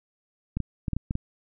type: clicks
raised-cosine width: 5 ms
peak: -15 dBFS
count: 7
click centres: 0.57 / 0.603 / 0.882 / 0.933 / 0.966 / 1.109 / 1.154 s
effects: none